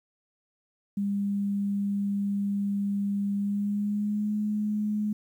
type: tone with pitch glide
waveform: sine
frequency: 200.8 to 210.5 Hz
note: G3 to G#3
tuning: +42 to +24 cents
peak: -25 dBFS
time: 0.97-5.13 s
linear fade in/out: 5 ms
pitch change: +82 cents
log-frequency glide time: 3.34-4.33 s
effects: 10-bit